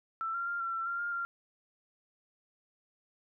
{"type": "tone with pitch steps", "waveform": "sine", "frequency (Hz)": [1331, 1380, 1396, 1358, 1345, 1385, 1408, 1385], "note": ["E6", "F6", "F6", "F6", "E6", "F6", "F6", "F6"], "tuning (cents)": [16, -21, -1, -49, 34, -15, 14, -15], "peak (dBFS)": -32, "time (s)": [0.21, 1.25], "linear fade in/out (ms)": 0, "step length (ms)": 130, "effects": []}